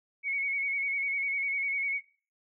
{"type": "tone with vibrato", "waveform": "sine", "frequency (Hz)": 2217, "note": "C#7", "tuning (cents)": 0, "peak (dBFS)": -28, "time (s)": [0.23, 2.01], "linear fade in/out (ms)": 50, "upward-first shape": "square", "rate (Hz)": 10, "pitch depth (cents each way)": 30, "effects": ["noise-tail reverb RT60 0.4 s tail -20 dB re dry"]}